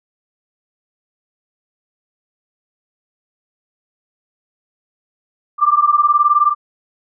sine beating tone pair, 1174.7 / 1193.7 Hz, D6 / D6, 0 / +28 cents, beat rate 19 Hz, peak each -13 dBFS, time 5.58-6.55 s, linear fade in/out 50 ms, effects none

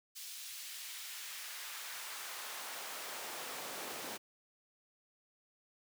pink noise with high-pass filter sweep, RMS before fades -45 dBFS, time 0.15-4.18 s, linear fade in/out 20 ms, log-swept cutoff 3900 to 310 Hz, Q 0.79, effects none

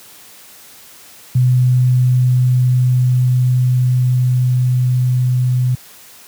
sine tone with level ramp, 125.9 Hz, B2, 34 cents sharp, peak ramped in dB -8 to -11 dBFS, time 1.35-5.75 s, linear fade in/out 5 ms, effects white hiss -41 dBFS RMS until 6.27 s + high-pass 80 Hz 12 dB/octave

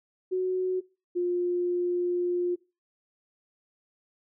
sine tone pair in turn, 370 / 354 Hz, F#4 / F4, 0 / +23 cents, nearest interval minor second, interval 77 cents, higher first, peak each -24 dBFS, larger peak neither, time 0.31-0.81 / 1.15-2.56 s, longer second, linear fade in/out 20 ms, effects noise-tail reverb RT60 0.3 s tail -21 dB re dry

